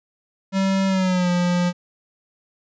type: tone with pitch glide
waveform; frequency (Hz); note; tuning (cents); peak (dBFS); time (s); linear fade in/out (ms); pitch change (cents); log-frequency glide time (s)
square; 192.9 to 176.89; G3 to F3; -28 to +22; -18; 0.52-1.73; 50; -150; 0.87-1.3
effects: resampled to 16000 Hz